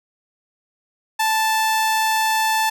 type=tone; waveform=sawtooth; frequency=879 Hz; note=A5; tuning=2 cents flat; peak=-13 dBFS; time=1.19-2.7 s; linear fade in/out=10 ms; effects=9-bit